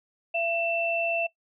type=tone pair together; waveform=sine; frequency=674 / 2673 Hz; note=E5 / E7; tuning=+38 / +23 cents; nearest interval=2 octaves; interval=2385 cents; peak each=-27 dBFS; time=0.34-1.27 s; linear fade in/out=10 ms; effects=noise-tail reverb RT60 0.1 s tail -19 dB re dry